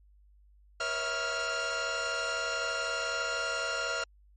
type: tone cluster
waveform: sawtooth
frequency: 480 / 552 / 652 / 1396 Hz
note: B4 / C#5 / E5 / F6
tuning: -49 / -7 / -19 / -1 cents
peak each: -37 / -36 / -34 / -28 dBFS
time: 0.8-4.04 s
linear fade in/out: 5 ms
effects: added 50 Hz sine -57 dBFS peak until 4.36 s + MP3 32 kbps